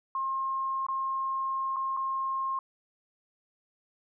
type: tone with dropouts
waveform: sine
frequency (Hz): 1068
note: C6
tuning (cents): +35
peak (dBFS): -28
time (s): 0.15-2.59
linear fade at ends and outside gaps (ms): 2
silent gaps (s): 0.866-0.885 / 1.762-1.766 / 1.967-1.971
effects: none